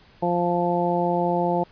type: harmonic tone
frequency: 174.61 Hz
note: F3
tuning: in tune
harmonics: 1 / 2 / 3 / 4 / 5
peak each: -26 / -26 / -26 / -26 / -26 dBFS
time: 0.22-1.64 s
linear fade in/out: 10 ms
effects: pink hiss -54 dBFS RMS until 1.71 s + resampled to 11025 Hz